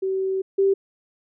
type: tone pair in turn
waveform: sine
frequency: 382 / 390.9 Hz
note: G4 / G4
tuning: -45 / -5 cents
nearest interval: unison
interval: 40 cents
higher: second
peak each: -21 / -15 dBFS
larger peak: second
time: 0.02-0.42 / 0.58-0.74 s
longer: first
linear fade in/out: 10 ms
effects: none